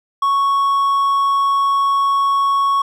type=tone; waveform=triangle; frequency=1108.7 Hz; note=C#6; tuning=in tune; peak=-11 dBFS; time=0.22-2.82 s; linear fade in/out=5 ms; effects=none